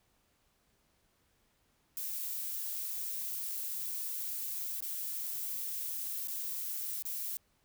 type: noise with dropouts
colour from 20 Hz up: violet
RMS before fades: -38 dBFS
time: 1.97-7.37 s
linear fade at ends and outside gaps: 0 ms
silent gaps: 4.805-4.824 / 6.273-6.283 / 7.024-7.053 s
effects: pink hiss -73 dBFS RMS until 7.64 s